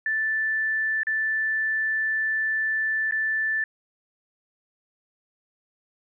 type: tone with dropouts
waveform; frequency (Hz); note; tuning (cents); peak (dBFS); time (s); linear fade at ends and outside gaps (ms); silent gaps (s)
sine; 1760; A6; 0; -22; 0.06-3.64; 2; 1.033-1.069 / 3.111-3.122
effects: none